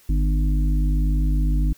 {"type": "harmonic tone with a mistuned harmonic", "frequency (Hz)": 50.7, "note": "G#1", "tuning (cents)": -41, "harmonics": [1, 3, 5, 6], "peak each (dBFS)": [-17, -27, -31, -33], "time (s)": [0.09, 1.73], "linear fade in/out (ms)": 5, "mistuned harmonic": 5, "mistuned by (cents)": -35, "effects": ["white hiss -54 dBFS RMS until 1.77 s"]}